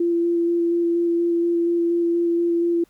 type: tone with vibrato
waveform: sine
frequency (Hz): 341.2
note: F4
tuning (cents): -40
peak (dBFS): -17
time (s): 0-2.84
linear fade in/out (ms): 5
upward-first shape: square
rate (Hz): 4.2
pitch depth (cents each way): 9
effects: pink hiss -61 dBFS RMS until 2.89 s